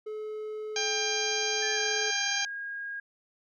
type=tone; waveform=triangle; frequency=429.2 Hz; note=A4; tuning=43 cents flat; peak=-32 dBFS; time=0.06-2.11 s; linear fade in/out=10 ms
type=harmonic tone; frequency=797 Hz; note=G5; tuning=28 cents sharp; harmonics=1 / 2 / 3 / 4 / 5 / 6 / 7 / 8; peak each=-38 / -36 / -35 / -35 / -38 / -35 / -39 / -34 dBFS; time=0.76-2.45 s; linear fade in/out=2 ms
type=tone with pitch glide; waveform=sine; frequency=1727 to 1631 Hz; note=A6 to G#6; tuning=-33 to -32 cents; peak=-34 dBFS; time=1.62-3 s; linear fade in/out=5 ms; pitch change=-99 cents; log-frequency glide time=1.74-1.79 s
effects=none